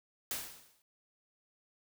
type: noise with exponential decay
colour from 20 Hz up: white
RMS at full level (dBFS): -35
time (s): 0.31-0.82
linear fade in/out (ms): 1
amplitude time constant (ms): 110
effects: none